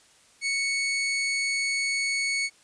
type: tone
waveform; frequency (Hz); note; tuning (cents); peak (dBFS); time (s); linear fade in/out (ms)
sawtooth; 2217; C#7; 0; -21; 0.41-2.5; 50
effects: white hiss -58 dBFS RMS until 2.63 s + resampled to 22050 Hz